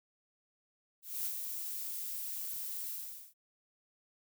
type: noise with ADSR envelope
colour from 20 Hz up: violet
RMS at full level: -35 dBFS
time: 1.02-3.34 s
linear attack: 230 ms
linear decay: 69 ms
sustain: -5 dB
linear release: 450 ms
effects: none